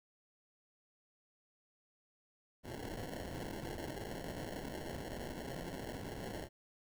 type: noise with sample-and-hold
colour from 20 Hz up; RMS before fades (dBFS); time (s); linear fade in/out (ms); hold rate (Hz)
blue; -44; 2.63-6.49; 50; 1225
effects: none